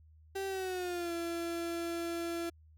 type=tone with pitch glide; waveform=35% pulse; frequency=388.6 to 338.3 Hz; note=G4 to E4; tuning=-15 to +45 cents; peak=-33 dBFS; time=0.35-2.5 s; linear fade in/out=10 ms; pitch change=-240 cents; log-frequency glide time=0.47-1.13 s; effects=added 78 Hz sine -57 dBFS peak until 2.77 s

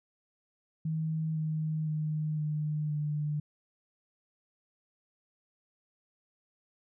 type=tone with pitch steps; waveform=sine; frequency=158.6 / 156.24 / 153.91 / 151.61 / 149.35 Hz; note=D#3 / D#3 / D#3 / D#3 / D3; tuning=+33 / +8 / -18 / -45 / +29 cents; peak=-29 dBFS; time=0.85-3.4 s; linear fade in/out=5 ms; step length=510 ms; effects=none

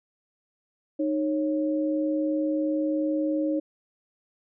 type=tone pair together; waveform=sine; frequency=308.1 / 549 Hz; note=D#4 / C#5; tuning=-17 / -17 cents; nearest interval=minor seventh; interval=1000 cents; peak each=-24 / -29 dBFS; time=0.99-3.6 s; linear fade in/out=10 ms; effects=none

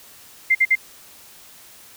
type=tone bursts; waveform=sine; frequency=2093 Hz; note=C7; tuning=in tune; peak=-12 dBFS; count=3; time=0.5-0.755 s; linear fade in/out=10 ms; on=51 ms; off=51 ms; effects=white hiss -46 dBFS RMS until 1.96 s

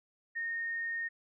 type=tone; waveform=sine; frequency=1844 Hz; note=A#6; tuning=19 cents flat; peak=-33 dBFS; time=0.35-1.09 s; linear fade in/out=20 ms; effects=none

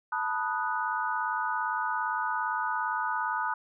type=chord; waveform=sine; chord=B dominant seventh; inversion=third; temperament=equal with one note detuned; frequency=880 / 977.5 / 1244.5 / 1480 Hz; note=A5 / B5 / D#6 / F#6; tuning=0 / -18 / 0 / 0 cents; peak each=-33 dBFS; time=0.12-3.54 s; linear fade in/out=5 ms; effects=none

